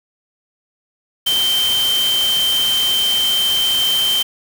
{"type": "tone in noise", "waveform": "sine", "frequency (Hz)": 3121, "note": "G7", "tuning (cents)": -8, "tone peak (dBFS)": -14, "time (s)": [1.26, 4.23], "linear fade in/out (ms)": 10, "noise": "white", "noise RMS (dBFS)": -24, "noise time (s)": [1.26, 4.23], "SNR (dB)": 7, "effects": []}